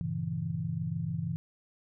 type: chord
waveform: sine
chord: G diminished seventh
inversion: none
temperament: equal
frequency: 98 / 116.54 / 138.59 / 164.81 Hz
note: G2 / Bb2 / Db3 / Fb3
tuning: 0 / 0 / 0 / 0 cents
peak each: -39 / -39 / -37 / -33 dBFS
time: 0.01-1.36 s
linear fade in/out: 0 ms
effects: none